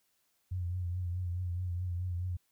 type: tone with vibrato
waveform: sine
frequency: 89.3 Hz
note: F2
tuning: 39 cents sharp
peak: -32 dBFS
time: 0.51-2.37 s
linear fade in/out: 10 ms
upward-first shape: triangle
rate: 4.7 Hz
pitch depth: 60 cents each way
effects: white hiss -75 dBFS RMS until 2.51 s